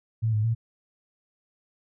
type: tone with pitch steps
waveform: sine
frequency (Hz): 112 / 106.9 / 114.2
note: A2 / A2 / A#2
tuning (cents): +31 / -49 / -35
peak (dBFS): -21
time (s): 0.22-0.55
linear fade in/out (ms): 20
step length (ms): 110
effects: none